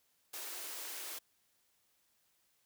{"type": "high-pass noise", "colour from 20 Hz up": "white", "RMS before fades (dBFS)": -44, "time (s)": [0.33, 1.19], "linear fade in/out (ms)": 10, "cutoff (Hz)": 290, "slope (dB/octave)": 96, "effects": ["white hiss -75 dBFS RMS until 2.65 s"]}